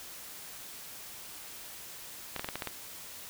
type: clicks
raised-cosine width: 0.3 ms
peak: -18 dBFS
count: 7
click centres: 2.363 / 2.395 / 2.445 / 2.488 / 2.556 / 2.622 / 2.673 s
effects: white hiss -46 dBFS RMS until 3.29 s